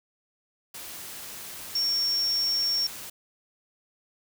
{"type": "tone in noise", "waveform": "sine", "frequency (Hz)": 5500, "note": "F8", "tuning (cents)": -27, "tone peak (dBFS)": -23, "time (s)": [1.75, 2.87], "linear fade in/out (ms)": 5, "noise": "white", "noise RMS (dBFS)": -40, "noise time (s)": [0.74, 3.1], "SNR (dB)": 14, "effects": []}